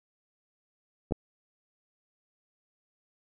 clicks, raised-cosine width 2 ms, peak -27 / -12 dBFS, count 2, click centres 1.11 / 1.122 s, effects none

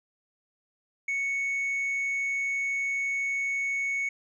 sine tone with tanh clipping, 2217 Hz, C#7, in tune, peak -27 dBFS, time 1.08-4.09 s, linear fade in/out 5 ms, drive 2 dB, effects none

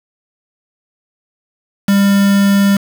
triangle tone with quantisation, 199.1 Hz, G3, 27 cents sharp, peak -6 dBFS, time 1.88-2.77 s, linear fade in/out 5 ms, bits 3, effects none

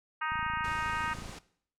harmonic tone, 312 Hz, D#4, 5 cents sharp, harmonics 3 / 4 / 5 / 6 / 7 / 8 / 9, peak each -36 / -34 / -36 / -40 / -45 / -46 / -46 dBFS, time 0.21-1.14 s, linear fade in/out 10 ms
click train, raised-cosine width 5 ms, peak -32 dBFS, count 28, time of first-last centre 0.32-1.295 s, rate 27.7 Hz
pink low-pass noise, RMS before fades -46 dBFS, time 0.64-1.39 s, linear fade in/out 5 ms, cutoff 8900 Hz, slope 24 dB/octave
effects noise-tail reverb RT60 0.6 s tail -18 dB re dry

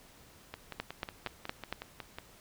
two click trains, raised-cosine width 0.3 ms, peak -18 / -24 dBFS, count 5 / 10, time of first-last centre 0.8-1.726 / 0.54-2.185 s, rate 4.32 / 5.47 Hz, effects pink hiss -58 dBFS RMS until 2.4 s

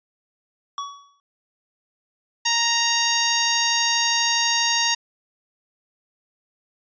square tone with exponential decay, 1129 Hz, C#6, 31 cents sharp, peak -25 dBFS, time 0.78-1.2 s, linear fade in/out 1 ms, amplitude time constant 90 ms
harmonic tone, 932.3 Hz, A#5, in tune, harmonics 1 / 2 / 3 / 4 / 5 / 6 / 7, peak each -26 / -26 / -26 / -26 / -26 / -26 / -26 dBFS, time 2.45-4.95 s, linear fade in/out 10 ms
effects resampled to 16000 Hz

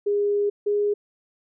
sine tone pair in turn, 409 / 412.3 Hz, G#4 / G#4, -26 / -13 cents, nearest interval unison, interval 13 cents, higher second, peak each -19 dBFS, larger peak neither, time 0.06-0.5 / 0.66-0.94 s, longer first, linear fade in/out 10 ms, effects none

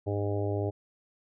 harmonic tone, 101.7 Hz, G#2, 36 cents flat, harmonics 1 / 3 / 4 / 5 / 6 / 7 / 8, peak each -30 / -36 / -33 / -40 / -37 / -44 / -44 dBFS, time 0.06-0.71 s, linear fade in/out 20 ms, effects none

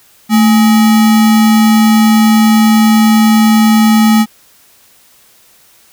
sine tone with sample-and-hold, 220 Hz, A3, in tune, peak -4 dBFS, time 0.29-4.26 s, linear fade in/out 50 ms, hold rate 1050 Hz, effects white hiss -46 dBFS RMS until 5.92 s

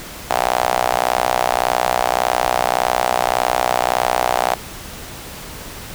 sawtooth tone with high-pass filter, 61.74 Hz, B1, in tune, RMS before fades -18 dBFS, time 0.3-4.55 s, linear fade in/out 0 ms, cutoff 730 Hz, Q 3.9, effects pink hiss -33 dBFS RMS until 5.94 s

